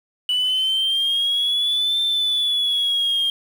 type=exponential two-way sweep; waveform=sine; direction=up then down; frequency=2960 to 3568 to 3209 Hz; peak=-16 dBFS; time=0.29-3.3 s; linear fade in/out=2 ms; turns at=2.01 s; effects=tanh soft clip ceiling -14 dBFS + 7-bit